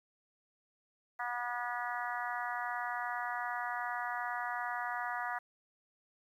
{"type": "harmonic tone", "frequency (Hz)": 242.6, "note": "B3", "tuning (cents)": -31, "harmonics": [3, 4, 5, 6, 7, 8], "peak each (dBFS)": [-40, -41, -42, -43, -43, -44], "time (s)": [1.19, 5.39], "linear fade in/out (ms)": 10, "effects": ["11-bit"]}